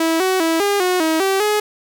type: tone with pitch steps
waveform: sawtooth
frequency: 326 / 374.7 / 326.7 / 404.6 / 364.3 / 319.4 / 386.7 / 420.7 Hz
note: E4 / F#4 / E4 / G#4 / F#4 / D#4 / G4 / G#4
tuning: -19 / +22 / -15 / -45 / -27 / +45 / -24 / +22 cents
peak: -11 dBFS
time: 0-1.6 s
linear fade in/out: 5 ms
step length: 200 ms
effects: none